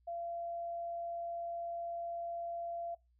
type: tone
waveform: sine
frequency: 684 Hz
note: F5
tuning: 36 cents flat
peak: -38 dBFS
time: 0.07-2.95 s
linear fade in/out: 10 ms
effects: noise-tail reverb RT60 0.2 s tail -20 dB re dry + added 60 Hz sine -68 dBFS peak until 3.19 s